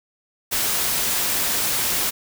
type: noise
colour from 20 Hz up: white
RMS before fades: -22 dBFS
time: 0.51-2.11 s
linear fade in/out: 20 ms
effects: none